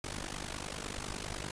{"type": "noise with amplitude modulation", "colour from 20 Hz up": "pink", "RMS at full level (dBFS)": -36, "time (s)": [0.04, 1.51], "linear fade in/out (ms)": 2, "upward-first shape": "sine", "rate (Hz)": 50, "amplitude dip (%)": 90, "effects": ["resampled to 22050 Hz"]}